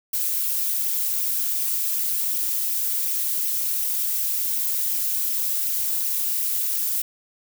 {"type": "noise with flanger", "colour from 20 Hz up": "violet", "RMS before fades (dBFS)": -24, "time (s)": [0.13, 7.02], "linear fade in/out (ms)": 5, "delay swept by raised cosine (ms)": [0.34, 6.24], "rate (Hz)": 2.7, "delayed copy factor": 0.6, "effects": []}